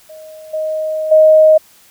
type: tone with level steps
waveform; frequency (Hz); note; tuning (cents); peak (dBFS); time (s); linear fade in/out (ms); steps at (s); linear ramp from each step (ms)
sine; 625; D#5; +8; -32 / -16 / -4; 0.09-1.58; 10; 0.53 / 1.11; 10
effects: white hiss -47 dBFS RMS until 1.9 s